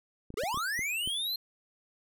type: clicks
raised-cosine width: 3 ms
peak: -29 dBFS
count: 7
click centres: 0.304 / 0.341 / 0.436 / 0.544 / 0.574 / 0.792 / 1.075 s
type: linear sweep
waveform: square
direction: up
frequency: 375.3 to 4200 Hz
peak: -31 dBFS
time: 0.37-1.36 s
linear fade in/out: 5 ms
effects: none